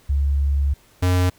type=tone pair in turn; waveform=sine / square; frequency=70.2 / 90.5 Hz; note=C#2 / F#2; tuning=+22 / -38 cents; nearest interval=major third; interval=440 cents; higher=second; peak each=-16 dBFS; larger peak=neither; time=0.09-0.74 / 1.02-1.3 s; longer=first; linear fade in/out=10 ms; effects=pink hiss -54 dBFS RMS until 1.38 s